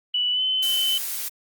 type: tone with pitch glide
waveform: sine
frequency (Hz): 2960 to 3047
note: F#7 to G7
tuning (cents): 0 to -50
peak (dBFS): -20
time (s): 0.14-0.98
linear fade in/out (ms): 5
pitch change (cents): +50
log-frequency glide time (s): 0.32-0.42
type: noise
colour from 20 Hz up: blue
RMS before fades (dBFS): -29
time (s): 0.62-1.29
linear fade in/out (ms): 10
effects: Opus 32 kbps